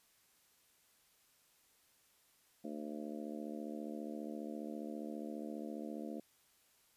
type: harmonic tone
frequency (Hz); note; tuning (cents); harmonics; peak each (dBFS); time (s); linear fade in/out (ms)
74.8; D2; +32; 3 / 4 / 5 / 6 / 7 / 8 / 9; -45 / -46 / -51 / -56 / -51 / -56 / -53; 2.64-6.2; 5
effects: white hiss -71 dBFS RMS until 6.96 s + resampled to 32000 Hz